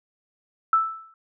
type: tone with exponential decay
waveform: sine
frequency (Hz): 1319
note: E6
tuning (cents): +1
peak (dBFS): -13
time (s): 0.73-1.14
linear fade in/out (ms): 2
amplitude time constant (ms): 87
effects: none